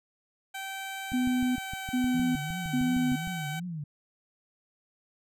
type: tone with pitch glide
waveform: 15% pulse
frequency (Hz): 774 to 762.9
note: G5 to G5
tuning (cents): -22 to -47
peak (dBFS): -29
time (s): 0.54-3.6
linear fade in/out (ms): 10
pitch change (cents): -25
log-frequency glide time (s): 1.08-2.39
type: click train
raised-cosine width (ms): 5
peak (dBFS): -27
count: 15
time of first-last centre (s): 1.12-3.274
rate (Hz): 6.5
type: tone bursts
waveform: sine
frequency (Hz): 250.8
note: B3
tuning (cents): +27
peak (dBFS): -24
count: 3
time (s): 1.13-3.16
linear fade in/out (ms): 10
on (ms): 430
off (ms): 370
type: tone with vibrato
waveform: sine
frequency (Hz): 161.2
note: E3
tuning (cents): -38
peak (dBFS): -33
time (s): 2.14-3.84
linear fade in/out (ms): 5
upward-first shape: triangle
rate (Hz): 2.8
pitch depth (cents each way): 220
effects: none